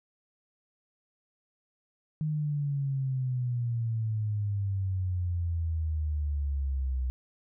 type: exponential sweep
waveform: sine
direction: down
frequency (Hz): 155.56 to 63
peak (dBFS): -27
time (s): 2.21-7.1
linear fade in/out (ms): 0
effects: none